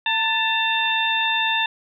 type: harmonic tone with a mistuned harmonic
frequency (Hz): 901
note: A5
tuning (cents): +41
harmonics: 1 / 2 / 3 / 4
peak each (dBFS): -24 / -24 / -24 / -24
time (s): 0.06-1.66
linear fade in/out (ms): 2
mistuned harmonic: 2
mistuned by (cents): -45
effects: none

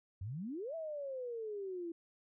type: exponential two-way sweep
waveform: sine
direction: up then down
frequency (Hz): 87.31 to 665 to 330.1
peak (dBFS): -39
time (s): 0.21-1.92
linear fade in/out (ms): 5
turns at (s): 0.75
effects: none

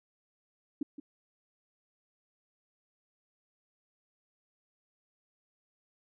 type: tone with echo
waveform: sine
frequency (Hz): 289.2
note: D4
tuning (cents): -27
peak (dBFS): -28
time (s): 0.81-0.83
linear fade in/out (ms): 5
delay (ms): 170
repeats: 1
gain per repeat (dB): -12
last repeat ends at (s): 1
effects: none

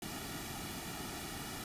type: noise with comb filter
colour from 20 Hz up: pink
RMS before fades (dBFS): -43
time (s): 0.02-1.64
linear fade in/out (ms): 2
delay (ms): 1.9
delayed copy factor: -0.7
effects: resampled to 32000 Hz

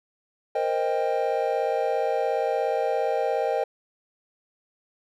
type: chord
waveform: triangle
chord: C minor seventh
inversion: third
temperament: equal with one note detuned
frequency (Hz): 466.2 / 523.3 / 622.3 / 793.6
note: Bb4 / C5 / Eb5 / G5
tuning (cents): 0 / 0 / 0 / +21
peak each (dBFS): -26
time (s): 0.55-3.64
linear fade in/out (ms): 5
effects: none

